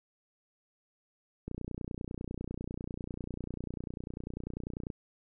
click train, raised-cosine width 3 ms, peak -25 dBFS, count 104, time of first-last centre 1.48-4.902 s, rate 30.1 Hz, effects none

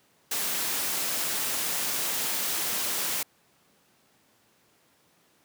white noise, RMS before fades -29 dBFS, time 0.31-3.23 s, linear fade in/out 5 ms, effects pink hiss -64 dBFS RMS until 5.44 s + high-pass 150 Hz 12 dB/octave

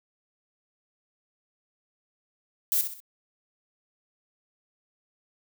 violet noise with echo, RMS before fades -24 dBFS, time 2.72-2.81 s, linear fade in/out 0 ms, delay 64 ms, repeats 3, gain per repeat -8 dB, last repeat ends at 3.002 s, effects none

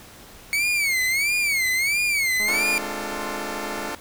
40% pulse tone with vibrato, 2217 Hz, C#7, in tune, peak -19 dBFS, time 0.53-2.78 s, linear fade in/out 0 ms, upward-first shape sine, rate 1.5 Hz, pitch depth 160 cents each way
click train, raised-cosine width 1 ms, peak -25 dBFS, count 315, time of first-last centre 2.4-3.895 s, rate 210 Hz
10% pulse chord, D minor seventh, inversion third, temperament equal with one note detuned, 261.6 / 293.7 / 349.2 / 447.4 Hz, C4 / D4 / F4 / A4, 0 / 0 / 0 / +29 cents, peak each -30 / -25 / -25 / -26 dBFS, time 2.48-3.95 s, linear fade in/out 2 ms
effects pink hiss -45 dBFS RMS until 4 s

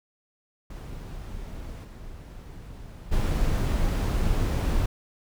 brown noise with level steps, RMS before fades -37 / -41 / -24 dBFS, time 0.7-4.86 s, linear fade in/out 5 ms, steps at 1.83 / 3.11 s, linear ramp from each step 20 ms, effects none

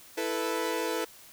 sawtooth chord, E suspended fourth, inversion none, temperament equal, 329.6 / 440 / 493.9 Hz, E4 / A4 / B4, 0 / 0 / 0 cents, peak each -30 / -29 / -29 dBFS, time 0.17-1.05 s, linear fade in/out 10 ms, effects white hiss -52 dBFS RMS until 1.32 s

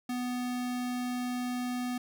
square tone, 247.7 Hz, B3, 5 cents sharp, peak -32 dBFS, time 0.09-1.98 s, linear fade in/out 5 ms, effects none

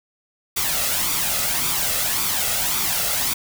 white noise with flanger, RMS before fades -22 dBFS, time 0.56-3.34 s, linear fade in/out 10 ms, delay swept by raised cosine 0.85 to 1.54 ms, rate 1.8 Hz, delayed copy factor +0.55, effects none

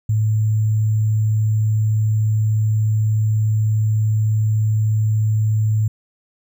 sine tone with sample-and-hold, 108.3 Hz, A2, 27 cents flat, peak -14 dBFS, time 0.09-5.88 s, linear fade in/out 5 ms, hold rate 7350 Hz, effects none

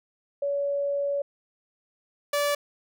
sine / sawtooth tone pair in turn, 566 / 578.9 Hz, C#5 / D5, +36 / -25 cents, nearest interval unison, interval 39 cents, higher second, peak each -24 / -19 dBFS, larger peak second, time 0.42-1.22 / 2.33-2.55 s, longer first, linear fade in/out 5 ms, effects none

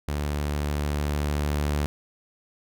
sawtooth tone with level ramp, 73.42 Hz, D2, in tune, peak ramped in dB -22 to -19 dBFS, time 0.08-1.86 s, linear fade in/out 0 ms, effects none

